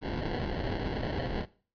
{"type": "noise with sample-and-hold", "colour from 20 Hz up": "pink", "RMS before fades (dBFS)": -33, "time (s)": [0.01, 1.46], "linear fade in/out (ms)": 50, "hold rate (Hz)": 1225, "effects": ["noise-tail reverb RT60 0.4 s tail -19 dB re dry", "resampled to 11025 Hz"]}